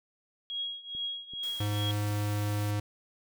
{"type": "tone with tremolo", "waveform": "sine", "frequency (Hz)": 3298, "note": "G#7", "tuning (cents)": -13, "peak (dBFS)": -30, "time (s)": [0.5, 1.91], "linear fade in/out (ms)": 0, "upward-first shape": "triangle", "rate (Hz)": 2.3, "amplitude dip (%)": 90}
{"type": "click train", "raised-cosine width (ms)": 3, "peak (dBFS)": -38, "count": 5, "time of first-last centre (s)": [0.95, 2.494], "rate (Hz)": 2.59}
{"type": "noise", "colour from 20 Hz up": "white", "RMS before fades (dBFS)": -48, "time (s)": [1.43, 2.71], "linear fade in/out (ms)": 2}
{"type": "tone", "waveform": "square", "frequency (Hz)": 103.83, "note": "G#2", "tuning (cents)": 0, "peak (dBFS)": -29, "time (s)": [1.6, 2.8], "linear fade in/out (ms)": 5}
{"effects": []}